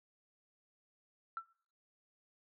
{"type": "tone with exponential decay", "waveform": "sine", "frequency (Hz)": 1340, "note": "E6", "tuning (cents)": 28, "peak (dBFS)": -33, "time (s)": [1.37, 1.46], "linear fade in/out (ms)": 1, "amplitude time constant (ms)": 19, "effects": ["noise-tail reverb RT60 0.6 s tail -24 dB re dry", "tanh soft clip ceiling -29 dBFS"]}